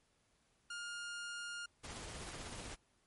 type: tone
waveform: sawtooth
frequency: 1414 Hz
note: F6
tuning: 21 cents sharp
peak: -39 dBFS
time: 0.7-1.66 s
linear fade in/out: 5 ms
type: noise with tremolo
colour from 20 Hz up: pink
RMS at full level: -46 dBFS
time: 1.83-2.76 s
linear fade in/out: 20 ms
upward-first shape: sine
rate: 16 Hz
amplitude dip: 30%
effects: pink hiss -75 dBFS RMS until 3.06 s + MP3 48 kbps